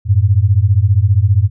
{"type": "beating tone pair", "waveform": "sine", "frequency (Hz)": [92.5, 107.5], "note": ["F#2", "A2"], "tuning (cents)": [0, -40], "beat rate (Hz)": 15, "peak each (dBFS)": -11, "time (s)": [0.05, 1.5], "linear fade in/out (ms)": 50, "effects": []}